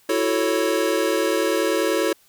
square chord, F# minor seventh, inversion third, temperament equal, 329.6 / 370 / 440 / 554.4 Hz, E4 / F#4 / A4 / C#5, 0 / 0 / 0 / 0 cents, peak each -25 / -26 / -25 / -25 dBFS, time 0.09-2.13 s, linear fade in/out 5 ms, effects white hiss -57 dBFS RMS until 2.28 s

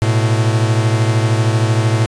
45% pulse beating tone pair, 110 / 123 Hz, A2 / B2, 0 / -7 cents, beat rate 13 Hz, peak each -13 / -18 dBFS, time 0.02-2.06 s, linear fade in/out 0 ms, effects resampled to 22050 Hz

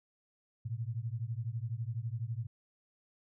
sine beating tone pair, 110 / 122 Hz, A2 / B2, 0 / -21 cents, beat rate 12 Hz, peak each -37 / -38 dBFS, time 0.65-2.47 s, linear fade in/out 10 ms, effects none

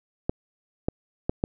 clicks, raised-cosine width 2 ms, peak -10 dBFS, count 4, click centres 0.295 / 0.885 / 1.295 / 1.439 s, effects none

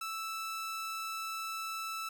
sawtooth tone, 1318.5 Hz, E6, in tune, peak -33 dBFS, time 0.01-2.09 s, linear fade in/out 5 ms, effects none

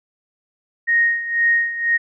sine tone with tremolo, 1864.7 Hz, A#6, in tune, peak -12 dBFS, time 0.87-1.98 s, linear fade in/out 20 ms, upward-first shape sine, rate 2 Hz, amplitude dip 75%, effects none

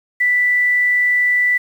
sine tone with quantisation, 1975.5 Hz, B6, in tune, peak -12 dBFS, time 0.2-1.58 s, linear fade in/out 10 ms, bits 7, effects none

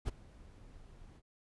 brown noise with ADSR envelope, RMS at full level -32 dBFS, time 0.05-1.22 s, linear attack 33 ms, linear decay 17 ms, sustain -23 dB, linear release 51 ms, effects resampled to 24000 Hz

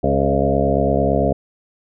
harmonic tone with a mistuned harmonic, 68.9 Hz, C#2, 10 cents flat, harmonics 1 / 2 / 3 / 4 / 6 / 7 / 8 / 9 / 10, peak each -23 / -23 / -23 / -23 / -23 / -23 / -23 / -23 / -23 dBFS, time 0.03-1.33 s, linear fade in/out 10 ms, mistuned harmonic 9, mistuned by +15 cents, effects none

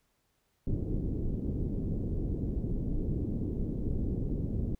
pink low-pass noise, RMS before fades -32 dBFS, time 0.67-4.75 s, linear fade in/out 2 ms, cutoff 360 Hz, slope 24 dB/octave, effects pink hiss -75 dBFS RMS until 4.79 s

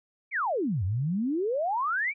sine exponential two-way sweep, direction down then up, 2400 to 87.31 to 2400 Hz, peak -25 dBFS, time 0.31-2.14 s, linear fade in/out 50 ms, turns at 0.84 s, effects none

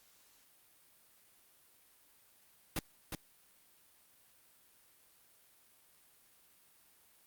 pink noise with echo, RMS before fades -35 dBFS, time 2.76-2.79 s, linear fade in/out 2 ms, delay 360 ms, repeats 1, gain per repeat -5 dB, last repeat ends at 3.15 s, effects white hiss -66 dBFS RMS until 7.26 s + Opus 48 kbps

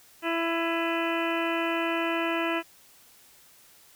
harmonic tone with a mistuned harmonic, 332.9 Hz, E4, 17 cents sharp, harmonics 1 / 2 / 3 / 4 / 5 / 6 / 7 / 8 / 9, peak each -29 / -32 / -34 / -35 / -36 / -37 / -37 / -38 / -39 dBFS, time 0.22-2.63 s, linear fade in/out 50 ms, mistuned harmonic 7, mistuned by +87 cents, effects white hiss -56 dBFS RMS until 3.95 s

